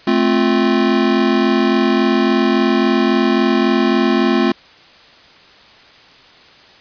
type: chord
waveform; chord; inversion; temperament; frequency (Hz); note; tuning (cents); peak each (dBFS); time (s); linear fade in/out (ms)
square; F major; first; just; 218.3 / 261.9 / 349.2; A3 / C4 / F4; -13 / +2 / 0; -17; 0.07-4.52; 5
effects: white hiss -44 dBFS RMS until 6.8 s + resampled to 11025 Hz